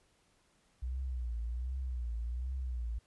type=tone with vibrato; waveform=sine; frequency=61 Hz; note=B1; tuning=21 cents flat; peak=-34 dBFS; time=0.82-2.99 s; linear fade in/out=10 ms; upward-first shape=triangle; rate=1.3 Hz; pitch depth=140 cents each way; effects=pink hiss -71 dBFS RMS until 3.06 s + resampled to 24000 Hz